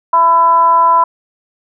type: tone with frequency modulation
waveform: sine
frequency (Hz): 1002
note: B5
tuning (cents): +25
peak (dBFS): -6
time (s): 0.13-1.04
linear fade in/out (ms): 5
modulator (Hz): 336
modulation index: 0.43
effects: none